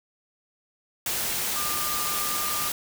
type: tone in noise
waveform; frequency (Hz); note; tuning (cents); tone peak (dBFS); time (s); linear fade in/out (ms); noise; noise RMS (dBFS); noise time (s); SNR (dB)
sine; 1200; D6; +37; -32; 1.56-2.69; 2; white; -28; 1.06-2.72; -7
effects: none